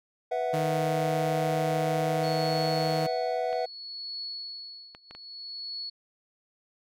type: chord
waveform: triangle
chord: B suspended fourth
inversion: none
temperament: equal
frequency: 493.9 / 659.3 / 740 Hz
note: B4 / E5 / F#5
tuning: 0 / 0 / 0 cents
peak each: -29 dBFS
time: 0.31-3.66 s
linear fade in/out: 10 ms
type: tone with pitch glide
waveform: sawtooth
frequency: 155.56 to 156.82 Hz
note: D#3 to D#3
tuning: 0 to +14 cents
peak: -25 dBFS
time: 0.53-3.07 s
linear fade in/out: 10 ms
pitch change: +14 cents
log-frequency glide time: 1.4-2.68 s
type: tone with tremolo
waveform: sine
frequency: 4389 Hz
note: C#8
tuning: 18 cents flat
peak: -33 dBFS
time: 2.23-5.9 s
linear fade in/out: 10 ms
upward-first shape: triangle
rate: 0.63 Hz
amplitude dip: 95%
type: clicks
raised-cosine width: 0.3 ms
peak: -28 dBFS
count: 4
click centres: 3.529 / 4.949 / 5.11 / 5.15 s
effects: none